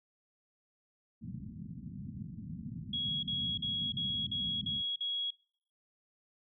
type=low-pass noise; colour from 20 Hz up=white; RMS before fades=-41 dBFS; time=1.21-4.82 s; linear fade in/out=20 ms; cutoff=230 Hz; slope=48 dB/octave
type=tone bursts; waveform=sine; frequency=3322 Hz; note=G#7; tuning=in tune; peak=-32 dBFS; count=7; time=2.93-5.306 s; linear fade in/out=5 ms; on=300 ms; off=46 ms
effects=noise-tail reverb RT60 0.6 s tail -24 dB re dry + high-pass 100 Hz 12 dB/octave